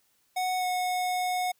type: tone with pitch glide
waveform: square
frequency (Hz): 738 to 729.5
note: F#5 to F#5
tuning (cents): -5 to -25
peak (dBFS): -27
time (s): 0.36-1.52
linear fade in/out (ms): 10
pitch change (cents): -20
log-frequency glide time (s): 0.58-0.65
effects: white hiss -69 dBFS RMS until 1.59 s